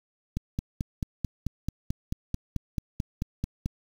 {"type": "click train", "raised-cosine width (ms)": 5, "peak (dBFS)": -16, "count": 16, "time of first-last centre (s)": [0.37, 3.659], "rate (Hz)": 4.56, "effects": ["7-bit"]}